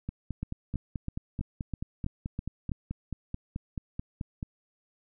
two click trains, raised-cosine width 5 ms, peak -20 / -21 dBFS, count 8 / 21, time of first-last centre 0.43-2.718 / 0.09-4.428 s, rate 3.06 / 4.61 Hz, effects none

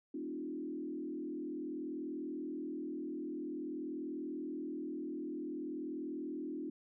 sine tone with frequency modulation, 302.3 Hz, D#4, 50 cents flat, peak -38 dBFS, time 0.14-6.7 s, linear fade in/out 5 ms, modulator 40.5 Hz, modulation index 1.3, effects none

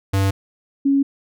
square / sine tone pair in turn, 97.4 / 276.8 Hz, G2 / C#4, -11 / -2 cents, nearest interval octave + tritone, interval 1809 cents, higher second, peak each -16 / -13 dBFS, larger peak second, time 0.13-0.31 / 0.85-1.03 s, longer neither, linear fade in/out 10 ms, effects none

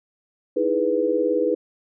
sine chord, E major seventh, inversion third, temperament equal, 311.1 / 329.6 / 415.3 / 493.9 Hz, D#4 / E4 / G#4 / B4, 0 / 0 / 0 / 0 cents, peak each -26 / -27 / -24 / -21 dBFS, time 0.56-1.55 s, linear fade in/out 10 ms, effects none

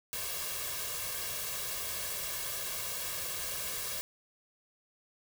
white noise with comb filter, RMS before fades -37 dBFS, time 0.13-4.01 s, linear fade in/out 0 ms, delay 1.8 ms, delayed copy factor +0.75, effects none

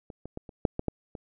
clicks, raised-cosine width 2 ms, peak -28 / -26 / -22 / -30 / -8 / -16 / -14 / -25 dBFS, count 8, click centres 0.102 / 0.256 / 0.374 / 0.492 / 0.652 / 0.794 / 0.883 / 1.152 s, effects none

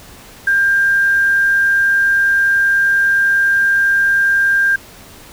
sine tone with quantisation, 1595 Hz, G6, 30 cents sharp, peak -10 dBFS, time 0.47-4.76 s, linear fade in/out 5 ms, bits 6, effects pink hiss -39 dBFS RMS until 5.32 s

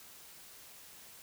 silence, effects white hiss -54 dBFS RMS until 1.22 s

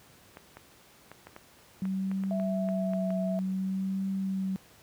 clicks, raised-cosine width 0.5 ms, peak -29 dBFS, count 12, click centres 0.371 / 0.57 / 1.116 / 1.27 / 1.364 / 1.854 / 2.115 / 2.237 / 2.399 / 2.688 / 2.935 / 3.105 s
sine tone with vibrato, 190 Hz, F#3, 46 cents sharp, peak -28 dBFS, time 1.82-4.56 s, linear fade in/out 0 ms, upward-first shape triangle, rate 0.55 Hz, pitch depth 30 cents each way
sine tone with pitch glide, 659.3 to 655.5 Hz, E5 to E5, 0 to -10 cents, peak -32 dBFS, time 2.31-3.39 s, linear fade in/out 0 ms, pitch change -10 cents, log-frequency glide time 2.87-3.24 s
effects pink hiss -57 dBFS RMS until 4.82 s + high-pass 80 Hz 12 dB/octave

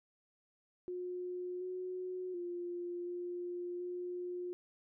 sine tone with pitch steps, 360 / 366.9 / 350.6 / 353.1 / 356.7 Hz, F#4 / F#4 / F4 / F4 / F4, -47 / -15 / +7 / +19 / +37 cents, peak -38 dBFS, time 0.88-4.53 s, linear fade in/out 0 ms, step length 730 ms, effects none

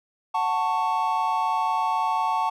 triangle chord, F# minor, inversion none, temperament just, 740 / 888 / 1110 Hz, F#5 / A5 / C#6, 0 / +16 / +2 cents, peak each -26 / -22 / -25 dBFS, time 0.34-2.5 s, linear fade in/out 10 ms, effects none

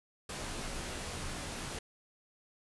pink noise with comb filter, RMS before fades -40 dBFS, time 0.29-1.79 s, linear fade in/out 5 ms, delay 19 ms, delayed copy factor -0.6, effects resampled to 24000 Hz

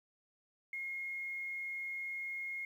sine tone with quantisation, 2149 Hz, C7, 46 cents sharp, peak -38 dBFS, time 0.73-2.65 s, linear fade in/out 2 ms, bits 11, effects none

